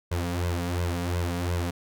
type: tone with flanger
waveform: sawtooth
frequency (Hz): 87.31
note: F2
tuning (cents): 0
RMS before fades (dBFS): -28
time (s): 0.11-1.71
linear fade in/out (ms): 10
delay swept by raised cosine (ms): 1.9 to 4.3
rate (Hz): 2.8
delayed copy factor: +0.95
effects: none